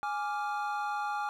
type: chord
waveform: triangle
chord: D diminished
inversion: second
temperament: equal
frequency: 830.6 / 1174.7 / 1396.9 Hz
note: Ab5 / D6 / F6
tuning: 0 / 0 / 0 cents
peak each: -31 / -36 / -36 dBFS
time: 0.03-1.29 s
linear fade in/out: 0 ms
effects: none